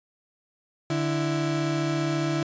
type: tone pair together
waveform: 35% pulse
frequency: 147.64 / 330 Hz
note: D3 / E4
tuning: +9 / +2 cents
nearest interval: octave + major second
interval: 1393 cents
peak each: -25 dBFS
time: 0.9-2.43 s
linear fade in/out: 2 ms
effects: resampled to 16000 Hz